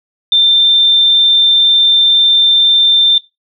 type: tone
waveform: sine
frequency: 3578 Hz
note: A7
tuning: 28 cents sharp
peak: -6 dBFS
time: 0.32-3.18 s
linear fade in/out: 2 ms
effects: noise-tail reverb RT60 0.2 s tail -17 dB re dry